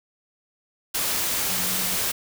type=tone in noise; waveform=sine; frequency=185 Hz; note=F#3; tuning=in tune; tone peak=-36 dBFS; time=1.49-1.96 s; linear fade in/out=10 ms; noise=white; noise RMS=-25 dBFS; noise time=0.94-2.12 s; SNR=-14 dB; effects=none